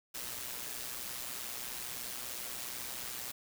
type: noise with amplitude modulation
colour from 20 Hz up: white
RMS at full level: -39 dBFS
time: 0.14-3.32 s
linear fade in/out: 10 ms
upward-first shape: sine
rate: 123 Hz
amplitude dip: 55%
effects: none